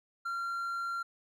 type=tone; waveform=triangle; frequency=1377 Hz; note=F6; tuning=25 cents flat; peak=-31 dBFS; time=0.25-1.03 s; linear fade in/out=10 ms; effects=none